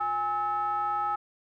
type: ring-modulated tone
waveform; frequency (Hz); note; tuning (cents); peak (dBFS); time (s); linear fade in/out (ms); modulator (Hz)
triangle; 234; A#3; +7; -21; 0-1.16; 10; 1060
effects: none